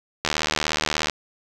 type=click train; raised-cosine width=0.2 ms; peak=-4 dBFS; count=66; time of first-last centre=0.25-1.097 s; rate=76.7 Hz; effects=none